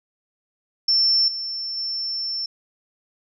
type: tone with level steps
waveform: sine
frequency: 5380 Hz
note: E8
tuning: 34 cents sharp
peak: -15 / -26 / -24 dBFS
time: 0.88-2.46 s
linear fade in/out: 5 ms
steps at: 1.28 / 1.77 s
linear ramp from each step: 2 ms
effects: none